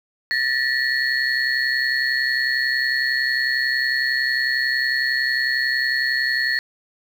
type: tone cluster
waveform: sine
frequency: 1774 / 1905 / 4334 Hz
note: A6 / A#6 / C#8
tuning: +14 / +37 / -40 cents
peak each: -22 / -22 / -25 dBFS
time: 0.31-6.59 s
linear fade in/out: 0 ms
effects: 7-bit